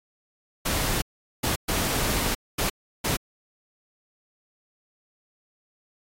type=noise bursts at uneven times; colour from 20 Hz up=pink; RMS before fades=-25 dBFS; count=5; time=0.65-1.02 / 1.43-1.56 / 1.68-2.35 / 2.58-2.7 / 3.04-3.17 s; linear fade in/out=10 ms; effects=AAC 48 kbps